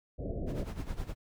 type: low-pass noise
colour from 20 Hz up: pink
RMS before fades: -36 dBFS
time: 0.18-0.65 s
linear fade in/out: 20 ms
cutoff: 680 Hz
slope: 96 dB/octave
type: noise with tremolo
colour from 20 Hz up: brown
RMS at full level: -35 dBFS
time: 0.46-1.15 s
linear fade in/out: 50 ms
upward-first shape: sine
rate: 9.6 Hz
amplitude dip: 75%
effects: none